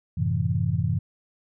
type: chord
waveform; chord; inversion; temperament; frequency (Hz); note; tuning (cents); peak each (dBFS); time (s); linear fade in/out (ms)
sine; F# half-diminished seventh; none; equal; 92.5 / 110 / 130.81 / 164.81; F#2 / A2 / C3 / E3; 0 / 0 / 0 / 0; -27; 0.17-0.99; 10
effects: none